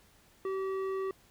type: tone with low-pass filter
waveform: square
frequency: 383.7 Hz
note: G4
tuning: 37 cents flat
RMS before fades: -34 dBFS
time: 0.45-1.11 s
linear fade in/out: 2 ms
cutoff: 1400 Hz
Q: 0.91
effects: pink hiss -63 dBFS RMS until 1.3 s